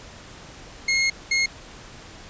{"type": "tone bursts at uneven times", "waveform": "sawtooth", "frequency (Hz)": 2152, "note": "C7", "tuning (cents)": 48, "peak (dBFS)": -15, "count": 2, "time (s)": [[0.88, 1.1], [1.31, 1.46]], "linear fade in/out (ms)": 5, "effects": ["pink hiss -43 dBFS RMS until 2.29 s", "resampled to 16000 Hz"]}